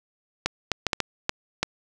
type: clicks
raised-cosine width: 0.2 ms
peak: -5 dBFS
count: 7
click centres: 0.46 / 0.717 / 0.867 / 0.932 / 1.003 / 1.294 / 1.63 s
effects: none